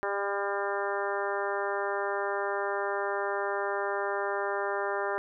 harmonic tone, 200 Hz, G3, 35 cents sharp, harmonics 2 / 3 / 4 / 5 / 6 / 7 / 8 / 9, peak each -33 / -35 / -36 / -37 / -38 / -38 / -39 / -40 dBFS, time 0.03-5.18 s, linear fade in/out 0 ms, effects none

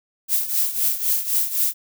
violet noise with tremolo, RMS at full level -18 dBFS, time 0.28-1.74 s, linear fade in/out 50 ms, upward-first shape triangle, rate 3.9 Hz, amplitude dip 80%, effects none

